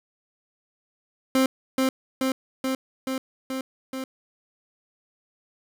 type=tone with echo; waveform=30% pulse; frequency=263 Hz; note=C4; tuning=9 cents sharp; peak=-15 dBFS; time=1.35-1.46 s; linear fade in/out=2 ms; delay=430 ms; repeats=6; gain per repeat=-2 dB; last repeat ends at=4.04 s; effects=none